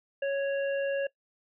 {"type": "harmonic tone", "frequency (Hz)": 554.4, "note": "C#5", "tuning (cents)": 0, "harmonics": [1, 3, 5], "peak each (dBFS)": [-27, -37, -41], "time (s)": [0.22, 1.07], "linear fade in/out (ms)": 5, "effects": ["noise-tail reverb RT60 0.1 s tail -21 dB re dry"]}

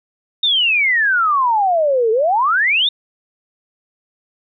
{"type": "exponential two-way sweep", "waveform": "sine", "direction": "down then up", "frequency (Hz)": [3729, 429.2, 3729], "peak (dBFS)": -12, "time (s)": [0.43, 2.89], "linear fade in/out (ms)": 5, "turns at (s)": 2.11, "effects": []}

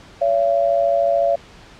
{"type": "tone pair together", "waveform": "sine", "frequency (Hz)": [565, 678.7], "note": ["C#5", "F5"], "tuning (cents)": [33, -50], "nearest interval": "minor third", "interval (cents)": 317, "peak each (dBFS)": -17, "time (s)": [0.21, 1.36], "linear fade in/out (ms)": 10, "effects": ["pink hiss -44 dBFS RMS until 1.79 s", "low-pass 5000 Hz 12 dB/octave"]}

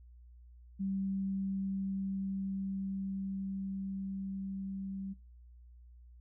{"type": "tone with level ramp", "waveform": "sine", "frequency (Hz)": 193.7, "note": "G3", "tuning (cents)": -20, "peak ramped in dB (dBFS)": [-32, -38], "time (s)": [0.79, 5.14], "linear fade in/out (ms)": 20, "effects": ["noise-tail reverb RT60 0.3 s tail -22 dB re dry", "added 60 Hz sine -53 dBFS peak until 6.2 s"]}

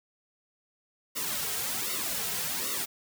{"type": "noise with flanger", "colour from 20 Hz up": "white", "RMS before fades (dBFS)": -32, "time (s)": [1.15, 2.86], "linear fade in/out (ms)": 20, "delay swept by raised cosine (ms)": [1.2, 3.5], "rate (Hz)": 1.3, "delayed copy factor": -1, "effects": []}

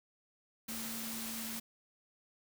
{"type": "tone in noise", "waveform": "sine", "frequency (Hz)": 226.2, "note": "A3", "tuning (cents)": 48, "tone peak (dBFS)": -44, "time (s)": [0.68, 1.6], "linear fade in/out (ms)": 10, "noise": "white", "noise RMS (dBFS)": -42, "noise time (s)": [0.68, 1.6], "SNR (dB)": -5, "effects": []}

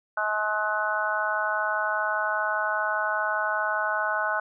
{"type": "harmonic tone", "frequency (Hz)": 212.5, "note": "G#3", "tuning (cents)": 40, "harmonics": [3, 4, 5, 6, 7], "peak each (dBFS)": [-31, -31, -32, -32, -27], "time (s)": [0.17, 4.4], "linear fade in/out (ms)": 5, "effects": []}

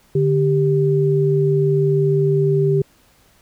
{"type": "tone pair together", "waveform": "sine", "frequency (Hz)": [146.83, 392.9], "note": ["D3", "G4"], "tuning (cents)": [0, 4], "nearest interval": "octave + perfect fourth", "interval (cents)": 1704, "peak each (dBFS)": -16, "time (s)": [0.15, 2.82], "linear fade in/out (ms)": 5, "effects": ["pink hiss -55 dBFS RMS until 3.41 s"]}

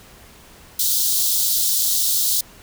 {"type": "high-pass noise", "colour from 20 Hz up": "white", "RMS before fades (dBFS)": -19, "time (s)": [0.79, 2.41], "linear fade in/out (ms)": 5, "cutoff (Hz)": 3500, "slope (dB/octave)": 48, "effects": ["pink hiss -46 dBFS RMS until 2.62 s"]}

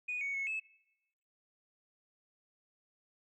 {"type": "tone with pitch steps", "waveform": "sine", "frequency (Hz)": [2471, 2228, 2192, 2605], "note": ["D#7", "C#7", "C#7", "E7"], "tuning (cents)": [-13, 8, -20, -21], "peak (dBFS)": -33, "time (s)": [0.08, 0.6], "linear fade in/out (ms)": 10, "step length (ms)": 130, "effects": ["noise-tail reverb RT60 0.9 s tail -21 dB re dry", "tanh soft clip ceiling -30 dBFS"]}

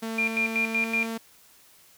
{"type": "tone with pitch glide", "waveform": "sawtooth", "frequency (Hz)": [224.7, 226.4], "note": ["A3", "A3"], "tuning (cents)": [37, 50], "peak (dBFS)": -26, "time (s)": [0.02, 1.18], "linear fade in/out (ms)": 10, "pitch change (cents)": 13, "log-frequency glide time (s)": [0.74, 0.91]}
{"type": "tone with tremolo", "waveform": "sine", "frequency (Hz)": 2397, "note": "D7", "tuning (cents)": 35, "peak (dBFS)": -22, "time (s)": [0.18, 1.06], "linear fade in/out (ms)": 5, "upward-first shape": "square", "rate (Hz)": 5.3, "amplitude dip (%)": 80}
{"effects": ["white hiss -56 dBFS RMS until 1.97 s"]}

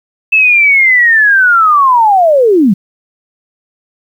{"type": "linear sweep", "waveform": "sine", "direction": "down", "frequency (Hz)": [2637, 174.61], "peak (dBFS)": -4, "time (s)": [0.32, 2.74], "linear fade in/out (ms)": 10, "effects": ["7-bit"]}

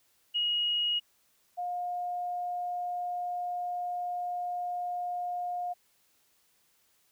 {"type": "tone pair in turn", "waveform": "sine", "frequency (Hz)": [2888, 711.9], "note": ["F#7", "F5"], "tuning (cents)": [-43, 33], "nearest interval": "2 octaves", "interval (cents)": 2424, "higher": "first", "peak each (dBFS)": [-26, -31], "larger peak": "first", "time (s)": [[0.34, 1], [1.57, 5.74]], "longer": "second", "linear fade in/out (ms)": 20, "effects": ["white hiss -69 dBFS RMS until 7.11 s"]}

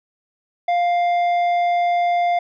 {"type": "tone with tanh clipping", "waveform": "triangle", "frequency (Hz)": 700, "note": "F5", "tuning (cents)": 4, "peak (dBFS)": -17, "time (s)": [0.68, 2.39], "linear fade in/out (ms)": 5, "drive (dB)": 12, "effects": []}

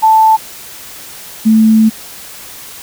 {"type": "tone pair in turn", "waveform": "sine", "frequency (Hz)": [880, 220], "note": ["A5", "A3"], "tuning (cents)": [0, 0], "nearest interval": "2 octaves", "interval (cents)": 2400, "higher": "first", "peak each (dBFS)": -4, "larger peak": "neither", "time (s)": [[0.02, 0.37], [1.45, 1.9]], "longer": "second", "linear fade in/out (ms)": 20, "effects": ["white hiss -31 dBFS RMS until 2.82 s"]}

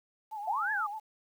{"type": "tone with vibrato", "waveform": "sine", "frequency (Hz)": 844, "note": "G#5", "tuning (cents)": 28, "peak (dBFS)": -36, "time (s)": [0.31, 1], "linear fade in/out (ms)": 20, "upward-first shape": "sine", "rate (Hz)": 8.1, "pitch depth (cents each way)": 77}
{"type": "linear two-way sweep", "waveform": "sine", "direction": "up then down", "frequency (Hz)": [667, 1744, 1133], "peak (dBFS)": -29, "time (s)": [0.47, 0.87], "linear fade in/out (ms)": 10, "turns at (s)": 0.72}
{"effects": ["10-bit"]}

